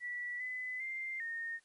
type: tone with pitch steps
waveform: sine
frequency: 1953 / 2010 / 2095 / 1840 Hz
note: B6 / B6 / C7 / A#6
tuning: -20 / +30 / +2 / -23 cents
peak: -37 dBFS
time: 0-1.6 s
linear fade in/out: 50 ms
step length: 400 ms
effects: white hiss -71 dBFS RMS until 1.64 s + MP3 48 kbps